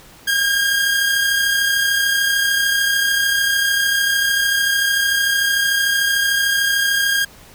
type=tone pair together; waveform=sawtooth; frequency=1588 / 1621.4 Hz; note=G6 / G#6; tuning=+22 / -42 cents; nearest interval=unison; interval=36 cents; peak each=-21 / -12 dBFS; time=0.27-7.25 s; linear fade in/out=10 ms; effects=pink hiss -44 dBFS RMS until 7.54 s